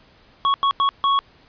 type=tone bursts at uneven times; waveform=square; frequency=1108.7 Hz; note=C#6; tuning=in tune; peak=-16 dBFS; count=4; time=0.45-0.54 / 0.63-0.71 / 0.8-0.89 / 1.04-1.19 s; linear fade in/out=0 ms; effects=pink hiss -53 dBFS RMS until 1.48 s + resampled to 11025 Hz